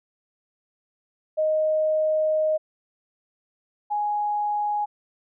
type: tone pair in turn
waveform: sine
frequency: 622.3 / 832.2 Hz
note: D#5 / G#5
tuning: 0 / +3 cents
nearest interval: perfect fourth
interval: 503 cents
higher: second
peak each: -19 / -22 dBFS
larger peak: first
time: 1.37-2.58 / 3.9-4.86 s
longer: first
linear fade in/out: 20 ms
effects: none